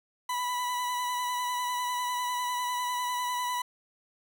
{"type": "tone with vibrato", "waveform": "40% pulse", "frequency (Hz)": 987.8, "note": "B5", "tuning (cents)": 0, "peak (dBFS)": -28, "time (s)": [0.29, 3.62], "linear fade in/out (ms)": 5, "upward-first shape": "square", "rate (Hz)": 10, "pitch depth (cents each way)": 17, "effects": []}